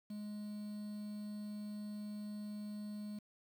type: tone with quantisation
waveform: triangle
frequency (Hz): 209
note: G#3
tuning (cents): +11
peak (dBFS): -40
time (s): 0.1-3.19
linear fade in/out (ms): 5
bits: 10
effects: none